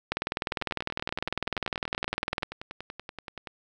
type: two click trains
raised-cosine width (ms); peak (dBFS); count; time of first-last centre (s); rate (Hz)
0.3; -21 / -11; 32 / 47; 0.52-3.472 / 0.12-2.432; 10.5 / 19.9
effects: none